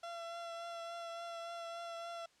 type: tone with vibrato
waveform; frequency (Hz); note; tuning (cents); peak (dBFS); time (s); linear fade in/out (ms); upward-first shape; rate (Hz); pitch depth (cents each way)
30% pulse; 678; E5; +49; -40; 0.03-2.26; 5; triangle; 3.5; 20
effects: white hiss -69 dBFS RMS until 2.4 s + low-pass 6000 Hz 12 dB/octave